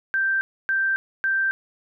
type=tone bursts; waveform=sine; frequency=1568 Hz; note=G6; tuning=in tune; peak=-19 dBFS; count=3; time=0.14-1.51 s; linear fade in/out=0 ms; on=270 ms; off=280 ms; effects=none